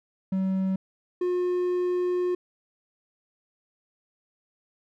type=tone pair in turn; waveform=triangle; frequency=190.1 / 358.9 Hz; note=F#3 / F4; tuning=+47 / +47 cents; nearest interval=major seventh; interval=1100 cents; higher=second; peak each=-21 dBFS; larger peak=neither; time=0.32-0.76 / 1.21-2.35 s; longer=second; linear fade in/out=5 ms; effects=none